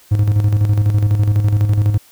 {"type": "tone with tremolo", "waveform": "triangle", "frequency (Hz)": 103.83, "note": "G#2", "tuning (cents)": 0, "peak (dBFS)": -7, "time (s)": [0.11, 1.98], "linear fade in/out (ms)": 10, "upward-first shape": "square", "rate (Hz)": 12, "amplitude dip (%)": 50, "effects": ["white hiss -48 dBFS RMS until 2.11 s"]}